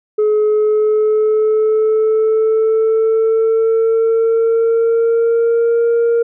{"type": "tone with pitch glide", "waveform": "sine", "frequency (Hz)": [425.1, 466.3], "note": ["G#4", "A#4"], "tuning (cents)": [40, 1], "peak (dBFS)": -8, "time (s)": [0.18, 6.23], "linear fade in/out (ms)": 10, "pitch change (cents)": 161, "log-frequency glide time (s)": [0.45, 5.85], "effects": ["tanh soft clip ceiling -9 dBFS"]}